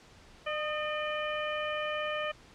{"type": "harmonic tone with a mistuned harmonic", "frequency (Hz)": 604, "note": "D5", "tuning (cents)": 48, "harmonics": [1, 2, 3, 4, 5], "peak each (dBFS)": [-34, -37, -39, -40, -41], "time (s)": [0.46, 2.32], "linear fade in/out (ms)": 10, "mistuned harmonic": 2, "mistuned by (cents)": 41, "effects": ["pink hiss -56 dBFS RMS until 2.54 s", "low-pass 6000 Hz 12 dB/octave"]}